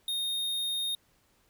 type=tone; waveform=square; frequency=3698 Hz; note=A#7; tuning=15 cents flat; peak=-30 dBFS; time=0.08-0.95 s; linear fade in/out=2 ms; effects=pink hiss -68 dBFS RMS until 1.49 s